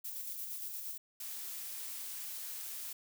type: noise with tremolo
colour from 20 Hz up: violet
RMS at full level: -41 dBFS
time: 0.04-0.98 s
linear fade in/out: 10 ms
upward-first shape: square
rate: 8.6 Hz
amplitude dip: 30%
type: noise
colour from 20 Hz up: blue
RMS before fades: -43 dBFS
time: 1.2-2.93 s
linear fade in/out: 5 ms
effects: none